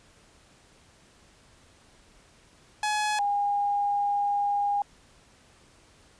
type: tone pair in turn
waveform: sawtooth / sine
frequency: 845 / 812.8 Hz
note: G#5 / G#5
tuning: +30 / -38 cents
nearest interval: minor second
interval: 68 cents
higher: first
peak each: -21 / -23 dBFS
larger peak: first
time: 2.83-3.19 / 3.19-4.82 s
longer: second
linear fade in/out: 2 ms
effects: pink hiss -58 dBFS RMS until 6.19 s + resampled to 22050 Hz